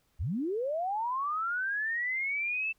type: linear sweep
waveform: sine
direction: up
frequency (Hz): 53.5 to 2664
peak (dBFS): -29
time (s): 0.19-2.73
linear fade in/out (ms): 20
effects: pink hiss -72 dBFS RMS until 2.78 s